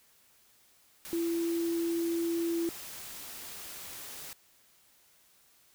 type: tone in noise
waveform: sine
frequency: 336.5 Hz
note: E4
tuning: 36 cents sharp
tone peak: -28 dBFS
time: 1.13-2.69 s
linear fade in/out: 0 ms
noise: white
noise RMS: -44 dBFS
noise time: 1.05-4.33 s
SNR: +13 dB
effects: white hiss -64 dBFS RMS until 5.74 s